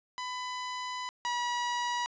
sawtooth tone pair in turn, 1000 / 967.1 Hz, B5 / B5, +21 / -37 cents, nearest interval minor second, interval 58 cents, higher first, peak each -31 / -26 dBFS, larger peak second, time 0.18-1.09 / 1.25-2.06 s, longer first, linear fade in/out 0 ms, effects resampled to 16000 Hz + 9-bit

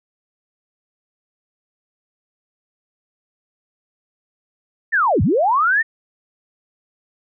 sine linear two-way sweep, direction down then up, 1864.7 to 73.4 to 1864.7 Hz, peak -13 dBFS, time 4.92-5.83 s, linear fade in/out 20 ms, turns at 5.22 s, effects none

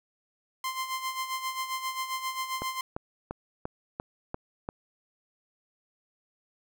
sawtooth tone with tremolo, 1044 Hz, C6, 4 cents flat, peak -25 dBFS, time 0.64-2.81 s, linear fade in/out 2 ms, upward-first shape sine, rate 7.5 Hz, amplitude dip 65%
click train, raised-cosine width 1 ms, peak -19 dBFS, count 7, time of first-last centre 2.62-4.689 s, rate 2.9 Hz
effects none

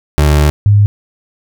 30% pulse / sine tone pair in turn, 74.2 / 102.79 Hz, D2 / G#2, +18 / -17 cents, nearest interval tritone, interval 565 cents, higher second, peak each -4 dBFS, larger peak neither, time 0.18-0.5 / 0.66-0.86 s, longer first, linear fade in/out 0 ms, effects none

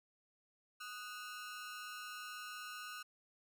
sawtooth ring-modulated tone, 1361 Hz, F6, 45 cents flat, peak -39 dBFS, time 0.8-3.03 s, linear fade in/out 10 ms, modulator 118 Hz, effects none

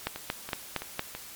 two click trains, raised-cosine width 0.3 ms, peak -20 / -12 dBFS, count 4 / 5, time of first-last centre 0.16-1.15 / 0.07-0.994 s, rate 3.03 / 4.33 Hz, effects white hiss -45 dBFS RMS until 1.35 s + MP3 96 kbps

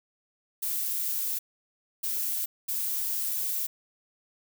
violet noise bursts at uneven times, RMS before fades -30 dBFS, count 3, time 0.62-1.39 / 2.03-2.46 / 2.68-3.67 s, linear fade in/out 10 ms, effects none

